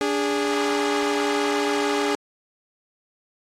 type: tone pair together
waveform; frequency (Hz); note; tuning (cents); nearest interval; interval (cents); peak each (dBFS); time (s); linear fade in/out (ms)
sawtooth; 289.8 / 411.4; D4 / G#4; -23 / -16; tritone; 607; -21 / -19; 0.01-2.15; 0
effects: low-pass 8000 Hz 12 dB/octave + AAC 48 kbps